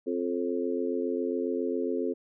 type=harmonic tone with a mistuned harmonic; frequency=87.31 Hz; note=F2; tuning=in tune; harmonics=3 / 4 / 5 / 6; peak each=-32 / -32 / -31 / -38 dBFS; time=0.06-2.14 s; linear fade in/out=20 ms; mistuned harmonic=6; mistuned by=+44 cents; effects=none